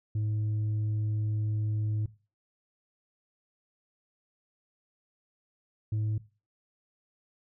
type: tone pair in turn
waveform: sine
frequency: 106.9 / 107.64 Hz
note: A2 / A2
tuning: -49 / -38 cents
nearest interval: unison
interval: 11 cents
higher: second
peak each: -24 dBFS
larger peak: neither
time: 0.15-2.06 / 5.92-6.18 s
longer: first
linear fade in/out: 5 ms
effects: noise-tail reverb RT60 0.3 s tail -18 dB re dry + tanh soft clip ceiling -26 dBFS